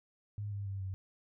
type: tone with pitch steps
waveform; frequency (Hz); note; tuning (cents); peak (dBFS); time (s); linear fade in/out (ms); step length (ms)
sine; 103.4 / 100.57 / 97.82 / 95.15; G#2 / G2 / G2 / F#2; -7 / +45 / -3 / +49; -36; 0.38-0.94; 0; 140
effects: none